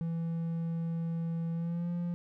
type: tone with pitch glide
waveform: triangle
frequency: 166.1 to 173.55 Hz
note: E3 to F3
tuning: +13 to -11 cents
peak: -29 dBFS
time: 0.01-2.14 s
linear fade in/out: 0 ms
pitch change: +76 cents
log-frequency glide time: 1.53-1.9 s
effects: none